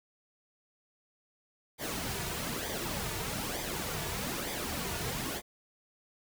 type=noise with flanger; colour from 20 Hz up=pink; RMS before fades=-36 dBFS; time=1.78-5.42 s; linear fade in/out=50 ms; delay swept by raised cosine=0.72 to 3.82 ms; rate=1.1 Hz; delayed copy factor=-0.6; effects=none